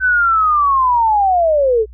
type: linear sweep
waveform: sine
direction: down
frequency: 1532 to 415.3 Hz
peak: -10 dBFS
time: 0-1.86 s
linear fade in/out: 50 ms
effects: added 60 Hz sine -34 dBFS peak until 1.93 s